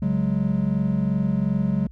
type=chord; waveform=triangle; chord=C# suspended fourth; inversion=none; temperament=equal; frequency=138.59 / 185 / 207.7 Hz; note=C#3 / F#3 / G#3; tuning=0 / 0 / 0 cents; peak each=-24 / -21 / -22 dBFS; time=0.02-1.87 s; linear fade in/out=5 ms; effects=added 62 Hz sine -40 dBFS peak until 1.91 s